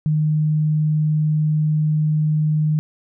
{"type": "tone", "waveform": "sine", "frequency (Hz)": 153.4, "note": "D#3", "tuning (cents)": -24, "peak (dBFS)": -15, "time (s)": [0.06, 2.79], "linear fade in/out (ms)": 0, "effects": []}